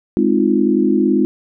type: chord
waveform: sine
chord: F minor seventh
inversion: first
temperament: equal with one note detuned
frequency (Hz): 207.7 / 259.2 / 311.1 / 349.2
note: Ab3 / C4 / Eb4 / F4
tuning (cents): 0 / -16 / 0 / 0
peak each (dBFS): -17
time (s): 0.17-1.25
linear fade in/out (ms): 0
effects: none